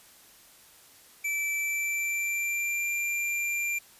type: tone with pitch glide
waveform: square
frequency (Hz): 2321 to 2375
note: D7 to D7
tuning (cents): -21 to +19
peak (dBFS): -28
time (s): 1.24-3.79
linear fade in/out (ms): 10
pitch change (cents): +40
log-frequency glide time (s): 1.55-2.89
effects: white hiss -55 dBFS RMS until 3.99 s + resampled to 32000 Hz